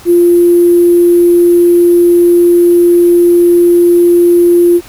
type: tone with sample-and-hold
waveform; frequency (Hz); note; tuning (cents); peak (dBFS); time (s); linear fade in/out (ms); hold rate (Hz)
sine; 347.5; F4; -9; -3; 0.05-4.81; 50; 11025
effects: pink hiss -35 dBFS RMS until 4.88 s